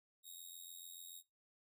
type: tone with amplitude modulation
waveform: 10% pulse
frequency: 3760 Hz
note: A#7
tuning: 14 cents sharp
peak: -40 dBFS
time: 0.23-1.23 s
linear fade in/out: 50 ms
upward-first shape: sine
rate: 86.9 Hz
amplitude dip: 75%
effects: noise-tail reverb RT60 0.2 s tail -20 dB re dry